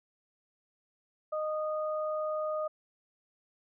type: tone pair together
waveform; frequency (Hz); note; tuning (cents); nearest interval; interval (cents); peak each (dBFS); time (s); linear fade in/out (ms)
sine; 617 / 1234; D#5 / D#6; -15 / -15; octave; 1200; -31 / -37; 1.32-2.68; 10
effects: none